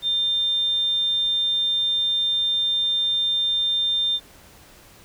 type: tone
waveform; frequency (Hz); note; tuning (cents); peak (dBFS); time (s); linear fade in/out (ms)
sine; 3600; A7; +39; -19; 0.02-4.2; 50
effects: pink hiss -49 dBFS RMS until 5.04 s